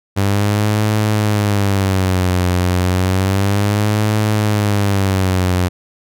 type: tone with vibrato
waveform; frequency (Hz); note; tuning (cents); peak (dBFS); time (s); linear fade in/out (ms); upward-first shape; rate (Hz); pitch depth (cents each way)
sawtooth; 98; G2; 0; -9; 0.16-5.69; 20; sine; 0.31; 150
effects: none